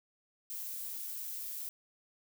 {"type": "noise", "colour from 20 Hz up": "violet", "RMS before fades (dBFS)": -41, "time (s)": [0.5, 1.69], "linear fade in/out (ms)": 0, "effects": []}